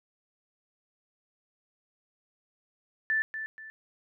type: tone with echo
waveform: sine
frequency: 1761 Hz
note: A6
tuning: 1 cent sharp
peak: -24 dBFS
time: 3.1-3.22 s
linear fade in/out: 0 ms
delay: 240 ms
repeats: 2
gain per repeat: -9 dB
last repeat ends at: 3.7 s
effects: none